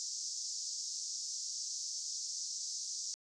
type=band-pass noise; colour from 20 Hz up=pink; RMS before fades=-41 dBFS; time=0-3.14 s; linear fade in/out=0 ms; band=5000 to 6900 Hz; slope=48 dB/octave; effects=resampled to 22050 Hz